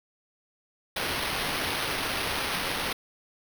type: noise with sample-and-hold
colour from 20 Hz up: blue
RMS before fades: -30 dBFS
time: 0.96-2.93 s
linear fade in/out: 5 ms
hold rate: 7350 Hz
effects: none